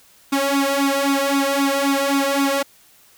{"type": "tone with flanger", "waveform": "sawtooth", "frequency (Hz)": 277.2, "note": "C#4", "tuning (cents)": 0, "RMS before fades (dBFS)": -19, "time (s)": [0.32, 2.63], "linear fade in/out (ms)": 10, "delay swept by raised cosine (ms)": [0.8, 2.1], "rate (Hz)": 3.8, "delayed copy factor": 0.85, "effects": ["white hiss -52 dBFS RMS until 3.17 s"]}